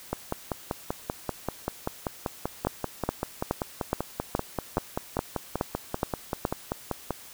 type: two click trains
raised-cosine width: 1 ms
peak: -13 / -10 dBFS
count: 37 / 10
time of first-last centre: 0.13-7.107 / 2.67-6.452 s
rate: 5.16 / 2.38 Hz
effects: white hiss -47 dBFS RMS until 7.33 s